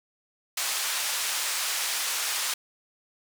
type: band-pass noise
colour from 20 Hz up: white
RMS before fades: -29 dBFS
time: 0.57-2.54 s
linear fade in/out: 5 ms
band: 860 to 9100 Hz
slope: 12 dB/octave
effects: none